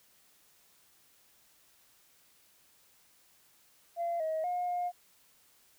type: tone with pitch steps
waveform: sine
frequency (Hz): 685 / 634 / 715 / 711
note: F5 / D#5 / F5 / F5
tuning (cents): -34 / +32 / +41 / +31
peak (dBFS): -29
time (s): 3.96-4.92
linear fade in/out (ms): 50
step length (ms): 240
effects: tanh soft clip ceiling -27 dBFS + white hiss -65 dBFS RMS until 5.78 s